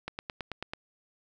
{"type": "click train", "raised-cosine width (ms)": 0.3, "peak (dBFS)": -19, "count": 7, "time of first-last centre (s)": [0.08, 0.735], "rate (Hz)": 9.16, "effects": []}